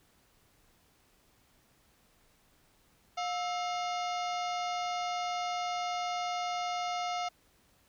harmonic tone with a mistuned harmonic, 712 Hz, F5, 33 cents sharp, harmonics 1 / 2 / 3 / 4 / 5 / 6 / 7 / 8 / 9, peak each -33 / -39 / -43 / -45 / -47 / -49 / -50 / -51 / -52 dBFS, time 3.17-7.29 s, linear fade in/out 10 ms, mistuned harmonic 2, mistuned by -140 cents, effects pink hiss -67 dBFS RMS until 7.88 s

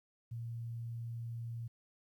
sine tone, 116.54 Hz, A#2, in tune, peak -39 dBFS, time 0.31-1.68 s, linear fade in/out 10 ms, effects 12-bit

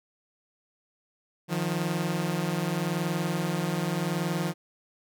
sawtooth tone pair together, 156.08 / 176.9 Hz, D#3 / F3, +6 / +23 cents, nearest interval major second, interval 217 cents, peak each -26 / -25 dBFS, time 1.48-4.54 s, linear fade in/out 50 ms, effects none

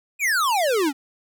square exponential sweep, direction down, 2537 to 261.6 Hz, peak -19 dBFS, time 0.19-0.93 s, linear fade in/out 50 ms, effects none

